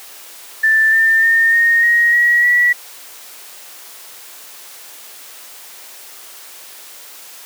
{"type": "tone with pitch steps", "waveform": "sine", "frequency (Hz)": [1768, 1795.8, 1824, 1852.7, 1881.8, 1911.4, 1941.4], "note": ["A6", "A6", "A#6", "A#6", "A#6", "A#6", "B6"], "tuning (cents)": [8, 35, -38, -11, 16, 43, -30], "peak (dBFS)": -9, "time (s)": [0.63, 2.73], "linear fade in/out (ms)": 10, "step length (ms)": 300, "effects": ["white hiss -37 dBFS RMS until 7.45 s", "high-pass 400 Hz 12 dB/octave"]}